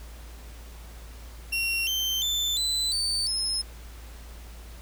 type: tone with pitch steps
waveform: 35% pulse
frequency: 2740 / 3111 / 3533 / 4012 / 4555 / 5172 Hz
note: F7 / G7 / A7 / B7 / C#8 / E8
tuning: -34 / -14 / +6 / +26 / +46 / -34 cents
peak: -23 dBFS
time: 1.52-3.62 s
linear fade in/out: 10 ms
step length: 350 ms
effects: added 57 Hz sine -41 dBFS peak until 4.81 s + pink hiss -50 dBFS RMS until 4.81 s